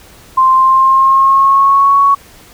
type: tone with pitch glide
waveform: sine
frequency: 1046.5 to 1115.2 Hz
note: C6 to C#6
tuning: 0 to +10 cents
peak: -5 dBFS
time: 0.37-2.15 s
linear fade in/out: 10 ms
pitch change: +110 cents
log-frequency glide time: 0.55-1.97 s
effects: pink hiss -40 dBFS RMS until 2.53 s